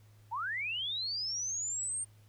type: linear sweep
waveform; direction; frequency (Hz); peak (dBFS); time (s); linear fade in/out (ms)
sine; up; 830 to 8830; -33; 0.31-2.05; 20
effects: added 105 Hz sine -57 dBFS peak until 2.28 s + pink hiss -68 dBFS RMS until 2.28 s